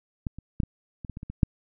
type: clicks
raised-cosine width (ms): 5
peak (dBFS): -17 / -27 / -11 / -19 / -24 / -23 / -24 / -25 / -23 / -6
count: 10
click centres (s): 0.268 / 0.386 / 0.602 / 0.634 / 1.048 / 1.097 / 1.171 / 1.231 / 1.3 / 1.432
effects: none